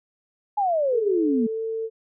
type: exponential sweep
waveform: sine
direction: down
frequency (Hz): 851 to 222.6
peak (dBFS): -19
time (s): 0.57-1.47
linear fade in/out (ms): 10
type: tone with pitch glide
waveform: sine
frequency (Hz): 430.4 to 447.4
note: A4 to A4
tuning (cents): -38 to +29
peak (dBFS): -25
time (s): 0.91-1.9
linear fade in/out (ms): 50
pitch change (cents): +67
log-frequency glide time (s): 1.21-1.61
effects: none